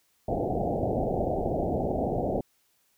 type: low-pass noise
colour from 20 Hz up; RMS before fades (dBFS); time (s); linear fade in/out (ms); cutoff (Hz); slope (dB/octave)
white; -28; 0.28-2.41; 5; 780; 96
effects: white hiss -69 dBFS RMS until 2.97 s